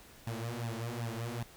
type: tone with flanger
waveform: sawtooth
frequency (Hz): 116.54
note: A#2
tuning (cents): 0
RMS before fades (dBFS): -38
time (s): 0.27-1.43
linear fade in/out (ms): 0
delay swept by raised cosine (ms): 1.1 to 7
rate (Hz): 2.6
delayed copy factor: +1
effects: pink hiss -56 dBFS RMS until 1.56 s